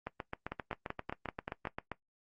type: two click trains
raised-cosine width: 0.5 ms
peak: -22 / -21 dBFS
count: 15 / 7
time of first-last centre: 0.07-1.917 / 0.52-1.672 s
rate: 7.58 / 5.21 Hz
effects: noise-tail reverb RT60 0.1 s tail -18 dB re dry + Opus 32 kbps